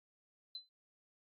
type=tone with exponential decay; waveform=sine; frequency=4048 Hz; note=B7; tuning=42 cents sharp; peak=-39 dBFS; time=0.55-0.69 s; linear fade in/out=2 ms; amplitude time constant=29 ms; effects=AAC 48 kbps